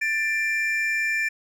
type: tone pair together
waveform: triangle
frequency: 1771.3 / 2367 Hz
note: A6 / D7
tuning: +11 / +13 cents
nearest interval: perfect fourth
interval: 502 cents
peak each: -23 dBFS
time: 0.01-1.29 s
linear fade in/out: 10 ms
effects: none